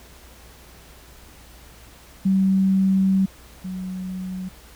sine tone pair in turn, 191.6 / 185.61 Hz, G3 / F#3, -39 / +6 cents, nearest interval minor second, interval 55 cents, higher first, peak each -15 / -27 dBFS, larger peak first, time 2.25-3.26 / 3.64-4.49 s, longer first, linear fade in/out 10 ms, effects added 60 Hz sine -48 dBFS peak until 4.75 s + pink hiss -48 dBFS RMS until 4.75 s

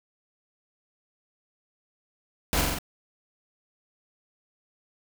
pink noise with echo, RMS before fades -25 dBFS, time 2.53-2.61 s, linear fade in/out 0 ms, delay 44 ms, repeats 4, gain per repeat -2 dB, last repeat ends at 2.786 s, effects none

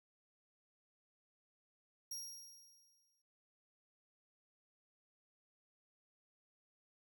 sawtooth tone with exponential decay, 5620 Hz, F8, 10 cents sharp, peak -39 dBFS, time 2.11-3.22 s, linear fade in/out 5 ms, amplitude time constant 240 ms, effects none

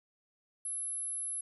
sine tone, 11000 Hz, F9, 27 cents flat, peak -33 dBFS, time 0.65-1.41 s, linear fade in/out 5 ms, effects tanh soft clip ceiling -32 dBFS

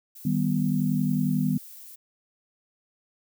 violet noise, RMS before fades -45 dBFS, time 0.15-1.96 s, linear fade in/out 10 ms
sine chord, Eb augmented, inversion none, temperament equal, 155.56 / 196 / 246.9 Hz, Eb3 / G3 / B3, 0 / 0 / 0 cents, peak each -26 dBFS, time 0.25-1.58 s, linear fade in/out 5 ms
effects none

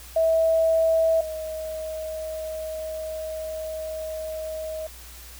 sine tone pair in turn, 650 / 630.8 Hz, E5 / D#5, -24 / +24 cents, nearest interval minor second, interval 52 cents, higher first, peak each -17 / -29 dBFS, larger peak first, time 0.16-1.21 / 1.21-4.87 s, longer second, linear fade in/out 5 ms, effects added 60 Hz sine -44 dBFS peak until 5.39 s + white hiss -45 dBFS RMS until 5.39 s

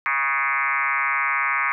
sine tone with frequency modulation, 1661.2 Hz, G#6, in tune, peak -19 dBFS, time 0.06-1.72 s, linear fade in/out 0 ms, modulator 139 Hz, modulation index 4.7, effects none

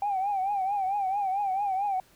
sine tone with vibrato, 786 Hz, G5, 4 cents sharp, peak -24 dBFS, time 0.02-2 s, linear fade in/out 2 ms, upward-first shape triangle, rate 4.5 Hz, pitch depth 110 cents each way, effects tanh soft clip ceiling -21 dBFS + pink hiss -60 dBFS RMS until 2.15 s

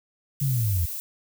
violet noise, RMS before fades -33 dBFS, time 0.4-1 s, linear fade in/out 0 ms
sine linear sweep, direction down, 144.6 to 77.78 Hz, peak -21 dBFS, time 0.41-0.86 s, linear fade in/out 10 ms
effects none

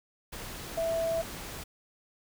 sine tone in noise, 659.3 Hz, E5, in tune, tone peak -27 dBFS, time 0.77-1.22 s, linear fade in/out 10 ms, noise pink, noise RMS -41 dBFS, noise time 0.32-1.64 s, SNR +11 dB, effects none

